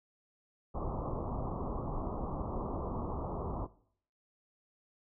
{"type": "low-pass noise", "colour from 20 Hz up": "pink", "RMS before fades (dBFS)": -37, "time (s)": [0.74, 3.67], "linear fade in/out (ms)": 20, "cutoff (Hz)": 1200, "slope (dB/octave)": 96, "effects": ["noise-tail reverb RT60 0.6 s tail -19 dB re dry"]}